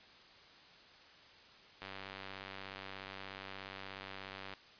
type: click train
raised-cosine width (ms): 0.3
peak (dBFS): -29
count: 264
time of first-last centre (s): 1.82-4.537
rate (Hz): 96.8
effects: white hiss -59 dBFS RMS until 4.79 s + resampled to 11025 Hz